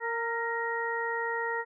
harmonic tone with a mistuned harmonic, 462.1 Hz, A#4, 15 cents flat, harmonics 1 / 2 / 3 / 4, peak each -34 / -34 / -38 / -33 dBFS, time 0-1.65 s, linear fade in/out 50 ms, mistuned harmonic 4, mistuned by +28 cents, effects none

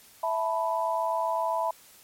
sine chord, E suspended fourth, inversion none, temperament equal, 659.3 / 880 / 987.8 Hz, E5 / A5 / B5, 0 / 0 / 0 cents, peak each -29 / -31 / -28 dBFS, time 0.23-1.71 s, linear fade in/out 5 ms, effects white hiss -54 dBFS RMS until 2.03 s + MP3 64 kbps

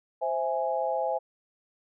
sine chord, C augmented, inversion none, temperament equal, 523.3 / 659.3 / 830.6 Hz, C5 / E5 / G#5, 0 / 0 / 0 cents, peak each -30 dBFS, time 0.21-1.19 s, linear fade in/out 20 ms, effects none

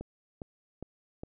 click train, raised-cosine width 2 ms, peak -26 dBFS, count 4, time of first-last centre 0.01-1.234 s, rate 2.45 Hz, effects none

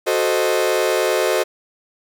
40% pulse chord, F# diminished seventh, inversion none, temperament equal, 370 / 440 / 523.3 / 622.3 Hz, F#4 / A4 / C5 / Eb5, 0 / 0 / 0 / 0 cents, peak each -21 dBFS, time 0.06-1.44 s, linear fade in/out 20 ms, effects none

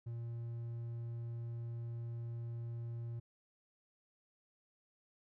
triangle tone, 117.1 Hz, A#2, 8 cents sharp, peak -38 dBFS, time 0.06-3.2 s, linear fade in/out 10 ms, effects none

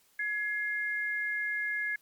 sine tone pair together, 1681.1 / 2118 Hz, G#6 / C7, +21 / +21 cents, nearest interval major third, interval 400 cents, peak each -31 / -34 dBFS, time 0.19-1.96 s, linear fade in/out 5 ms, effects white hiss -66 dBFS RMS until 2.01 s + MP3 96 kbps

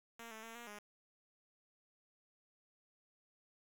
5% pulse tone with pitch steps, 231.2 / 219.9 / 227.7 / 237.2 / 207.4 Hz, A#3 / A3 / A#3 / A#3 / G#3, -14 / -1 / -40 / +30 / -2 cents, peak -38 dBFS, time 0.19-0.79 s, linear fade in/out 5 ms, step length 120 ms, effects 11-bit

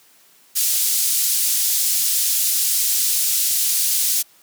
white band-pass noise, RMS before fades -19 dBFS, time 0.55-4.23 s, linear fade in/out 20 ms, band 4800 to 16000 Hz, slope 12 dB/octave, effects white hiss -53 dBFS RMS until 4.42 s + high-pass 150 Hz 12 dB/octave

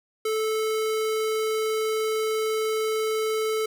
square tone, 436.9 Hz, A4, 12 cents flat, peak -24 dBFS, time 0.25-3.66 s, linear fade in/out 5 ms, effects none

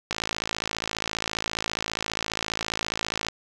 click train, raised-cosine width 0.2 ms, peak -9 dBFS, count 175, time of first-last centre 0.11-3.285 s, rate 54.8 Hz, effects none

